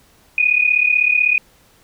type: tone pair together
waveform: sine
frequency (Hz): 2453 / 2489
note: D#7 / D#7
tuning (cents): -25 / 0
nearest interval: unison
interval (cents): 25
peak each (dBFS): -15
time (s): 0.38-1.38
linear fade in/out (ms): 2
effects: pink hiss -53 dBFS RMS until 1.83 s